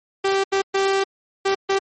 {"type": "tone bursts at uneven times", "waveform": "sawtooth", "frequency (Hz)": 389.8, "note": "G4", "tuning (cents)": -10, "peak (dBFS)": -13, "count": 5, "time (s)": [[0.24, 0.44], [0.52, 0.62], [0.74, 1.04], [1.45, 1.55], [1.69, 1.79]], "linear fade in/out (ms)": 10, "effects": ["low-pass 7000 Hz 12 dB/octave", "MP3 32 kbps"]}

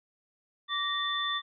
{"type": "tone cluster", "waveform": "sine", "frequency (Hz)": [1157, 1865, 3527], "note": ["D6", "A#6", "A7"], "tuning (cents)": [-26, 0, 3], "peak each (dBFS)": [-33, -35, -31], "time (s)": [0.68, 1.42], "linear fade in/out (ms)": 50, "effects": []}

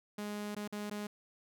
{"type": "tone with dropouts", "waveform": "sawtooth", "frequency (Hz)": 207.7, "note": "G#3", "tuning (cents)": 0, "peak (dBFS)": -34, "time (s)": [0.18, 1.07], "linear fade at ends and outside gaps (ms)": 5, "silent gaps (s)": [[0.549, 0.564], [0.677, 0.724], [0.899, 0.91]], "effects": []}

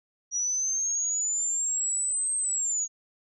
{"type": "linear two-way sweep", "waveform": "sine", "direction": "up then down", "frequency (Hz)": [5770, 8372, 6600], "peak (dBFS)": -25, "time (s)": [0.31, 2.88], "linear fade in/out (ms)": 50, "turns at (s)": 2.36, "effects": []}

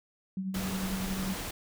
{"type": "tone with tremolo", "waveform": "sine", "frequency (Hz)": 190, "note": "F#3", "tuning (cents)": 46, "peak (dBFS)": -29, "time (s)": [0.37, 1.34], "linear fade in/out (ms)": 2, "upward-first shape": "triangle", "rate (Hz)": 11, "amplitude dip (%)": 55}
{"type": "noise", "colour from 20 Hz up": "pink", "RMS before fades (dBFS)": -37, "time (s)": [0.54, 1.51], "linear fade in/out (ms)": 5}
{"effects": []}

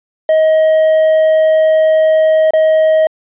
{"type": "tone with dropouts", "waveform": "triangle", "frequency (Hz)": 631, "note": "D#5", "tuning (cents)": 24, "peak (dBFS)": -5, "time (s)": [0.29, 3.07], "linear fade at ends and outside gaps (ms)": 2, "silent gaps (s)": [2.507, 2.535], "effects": ["resampled to 8000 Hz"]}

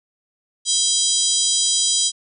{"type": "harmonic tone with a mistuned harmonic", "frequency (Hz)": 986, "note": "B5", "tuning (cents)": -3, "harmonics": [3, 4, 5, 6, 7, 8, 9], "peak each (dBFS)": [-24, -24, -24, -24, -24, -24, -24], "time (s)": [0.65, 2.12], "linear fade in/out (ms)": 50, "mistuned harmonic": 3, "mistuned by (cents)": 140, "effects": []}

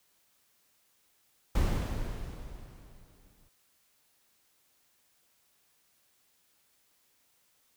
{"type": "noise with exponential decay", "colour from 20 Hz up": "brown", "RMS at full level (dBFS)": -25, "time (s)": [1.55, 3.49], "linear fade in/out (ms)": 5, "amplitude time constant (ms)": 420, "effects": ["white hiss -70 dBFS RMS until 7.76 s"]}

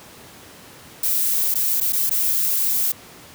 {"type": "noise with dropouts", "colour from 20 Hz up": "violet", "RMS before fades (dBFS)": -20, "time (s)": [1.03, 2.92], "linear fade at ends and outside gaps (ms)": 5, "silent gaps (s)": [[1.542, 1.553], [1.803, 1.81], [1.924, 1.93], [2.096, 2.11]], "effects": ["pink hiss -43 dBFS RMS until 3.34 s", "high-pass 100 Hz 12 dB/octave"]}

